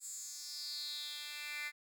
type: tone with high-pass filter sweep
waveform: 10% pulse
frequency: 295.5 Hz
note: D4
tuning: 11 cents sharp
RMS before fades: -44 dBFS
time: 0-1.72 s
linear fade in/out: 50 ms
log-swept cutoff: 7900 to 2100 Hz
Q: 5.2
effects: none